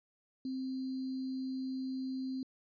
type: tone with sample-and-hold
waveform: sine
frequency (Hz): 261.6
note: C4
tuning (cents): 0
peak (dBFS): -35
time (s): 0.45-2.43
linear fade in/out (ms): 2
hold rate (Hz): 4410
effects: resampled to 11025 Hz